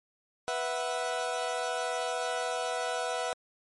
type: chord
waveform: 30% pulse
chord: B suspended fourth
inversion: none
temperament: equal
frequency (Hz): 493.9 / 659.3 / 740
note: B4 / E5 / F#5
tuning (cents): 0 / 0 / 0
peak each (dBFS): -32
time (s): 0.48-3.33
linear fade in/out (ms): 0
effects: MP3 48 kbps